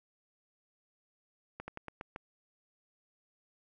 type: slowing click train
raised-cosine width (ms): 0.5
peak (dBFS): -26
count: 6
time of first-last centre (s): 1.6-2.161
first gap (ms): 80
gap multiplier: 1.17
effects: none